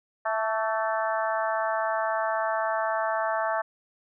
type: harmonic tone with a mistuned harmonic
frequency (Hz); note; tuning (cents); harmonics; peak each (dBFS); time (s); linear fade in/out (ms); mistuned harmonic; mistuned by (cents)
220; A3; 0; 3 / 4 / 5 / 6 / 7 / 8; -28 / -30 / -32 / -34 / -35 / -36; 0.25-3.62; 10; 5; +37
effects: none